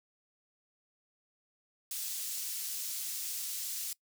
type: high-pass noise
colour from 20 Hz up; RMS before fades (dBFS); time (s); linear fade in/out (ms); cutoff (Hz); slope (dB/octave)
pink; -38; 1.91-3.93; 2; 5900; 12
effects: noise-tail reverb RT60 0.1 s tail -22 dB re dry